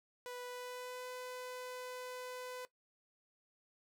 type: tone with pitch glide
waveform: sawtooth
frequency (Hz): 493.9 to 502.5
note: B4 to B4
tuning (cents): 0 to +30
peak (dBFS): -40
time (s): 0.26-2.65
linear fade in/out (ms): 0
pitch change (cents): +30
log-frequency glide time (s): 0.45-1.07
effects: noise-tail reverb RT60 0.1 s tail -17 dB re dry